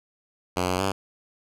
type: tone with pitch steps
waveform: 5% pulse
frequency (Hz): 90.4 / 91.5 / 96.9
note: F#2 / F#2 / G2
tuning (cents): -40 / -19 / -20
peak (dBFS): -12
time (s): 0.56-0.92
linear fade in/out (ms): 10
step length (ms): 120
effects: low-pass 12000 Hz 12 dB/octave

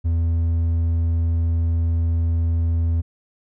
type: tone with hard clipping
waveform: sine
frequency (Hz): 83.2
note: E2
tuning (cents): +17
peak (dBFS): -18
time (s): 0.04-3.02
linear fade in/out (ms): 20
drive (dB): 3
effects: none

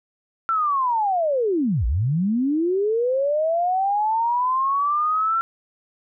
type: linear two-way sweep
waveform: sine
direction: down then up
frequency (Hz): 1358 to 51.2 to 1358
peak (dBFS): -18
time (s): 0.49-5.41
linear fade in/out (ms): 0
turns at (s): 1.86
effects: none

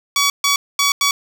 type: tone bursts at uneven times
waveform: 10% pulse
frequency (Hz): 1133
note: C#6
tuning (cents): +37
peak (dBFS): -5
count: 4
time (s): 0.16-0.3 / 0.44-0.56 / 0.79-0.92 / 1.01-1.11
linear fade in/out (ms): 2
effects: none

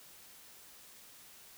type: silence
effects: white hiss -56 dBFS RMS until 1.57 s

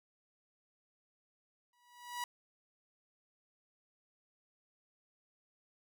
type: tone with exponential growth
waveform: sawtooth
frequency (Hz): 971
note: B5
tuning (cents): -30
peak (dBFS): -31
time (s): 1.73-2.24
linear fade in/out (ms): 2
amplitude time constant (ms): 110
effects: none

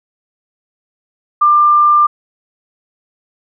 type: tone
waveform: sine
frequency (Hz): 1192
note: D6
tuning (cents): +25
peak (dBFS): -6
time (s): 1.41-2.07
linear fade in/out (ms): 10
effects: none

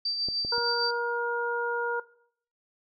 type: tone with tremolo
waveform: sine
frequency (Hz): 4660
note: D8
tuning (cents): -14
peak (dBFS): -25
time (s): 0.05-0.91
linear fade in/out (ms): 5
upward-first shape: sine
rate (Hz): 6.6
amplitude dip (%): 40
type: clicks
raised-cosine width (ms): 2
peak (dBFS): -25 / -25 / -31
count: 3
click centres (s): 0.286 / 0.449 / 0.581
type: harmonic tone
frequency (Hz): 474.5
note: A#4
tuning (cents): +31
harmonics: 1 / 2 / 3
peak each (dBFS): -31 / -31 / -31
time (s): 0.52-2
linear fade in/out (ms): 5
effects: noise-tail reverb RT60 0.6 s tail -19 dB re dry

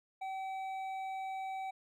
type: tone with hard clipping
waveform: sine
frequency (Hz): 766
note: G5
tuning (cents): -40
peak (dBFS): -39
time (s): 0.21-1.71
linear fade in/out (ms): 10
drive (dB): 7
effects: none

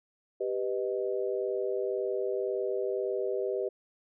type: chord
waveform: sine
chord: G augmented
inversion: none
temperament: equal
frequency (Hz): 392 / 493.9 / 622.3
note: G4 / B4 / D#5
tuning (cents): 0 / 0 / 0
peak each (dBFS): -31 / -33 / -36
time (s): 0.4-3.69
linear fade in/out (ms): 10
effects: none

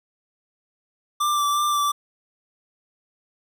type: tone with vibrato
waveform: square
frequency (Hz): 1174.7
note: D6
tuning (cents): 0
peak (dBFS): -20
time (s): 1.2-1.92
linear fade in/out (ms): 10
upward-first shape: sine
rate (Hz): 2.8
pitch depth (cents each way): 19
effects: none

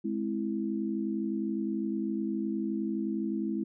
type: chord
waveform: sine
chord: Ab augmented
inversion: none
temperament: equal with one note detuned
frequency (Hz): 210.1 / 261.6 / 329.6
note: Ab3 / C4 / E4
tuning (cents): +20 / 0 / 0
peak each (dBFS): -32 / -36 / -33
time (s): 0.04-3.64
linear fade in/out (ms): 10
effects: none

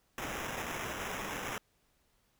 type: noise with sample-and-hold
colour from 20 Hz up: violet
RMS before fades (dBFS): -39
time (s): 0.18-1.58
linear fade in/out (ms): 0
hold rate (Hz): 4410
effects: pink hiss -73 dBFS RMS until 2.39 s

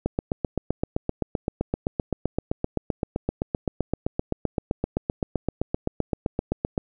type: click train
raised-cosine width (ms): 2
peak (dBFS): -10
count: 53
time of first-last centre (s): 0.06-6.778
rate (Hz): 7.74
effects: none

